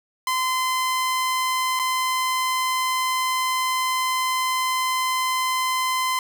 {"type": "tone with dropouts", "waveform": "sawtooth", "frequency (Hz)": 1030, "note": "C6", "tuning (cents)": -28, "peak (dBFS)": -17, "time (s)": [0.27, 6.19], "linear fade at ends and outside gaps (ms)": 2, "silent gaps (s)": [1.792, 1.796], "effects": []}